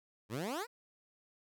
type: exponential sweep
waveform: 15% pulse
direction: up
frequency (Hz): 98 to 511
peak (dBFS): -30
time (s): 0.29-0.67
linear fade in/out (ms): 50
effects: none